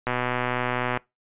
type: click train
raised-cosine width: 0.5 ms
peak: -10 dBFS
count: 113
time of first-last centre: 0.07-0.973 s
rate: 124 Hz
effects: noise-tail reverb RT60 0.2 s tail -22 dB re dry + resampled to 8000 Hz